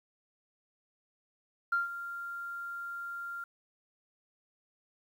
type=tone with ADSR envelope; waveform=sine; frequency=1390 Hz; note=F6; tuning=9 cents flat; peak=-24 dBFS; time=1.72-3.44 s; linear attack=7 ms; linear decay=150 ms; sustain=-13 dB; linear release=3 ms; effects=tanh soft clip ceiling -20 dBFS + 10-bit